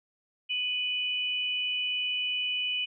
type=tone pair together; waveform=sine; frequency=2489 / 2974 Hz; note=D#7 / F#7; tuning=0 / +8 cents; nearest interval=minor third; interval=308 cents; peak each=-32 / -29 dBFS; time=0.49-2.86 s; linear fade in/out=20 ms; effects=none